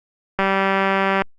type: click train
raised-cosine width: 0.5 ms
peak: -4 dBFS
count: 162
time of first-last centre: 0.39-1.22 s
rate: 194 Hz
effects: Opus 48 kbps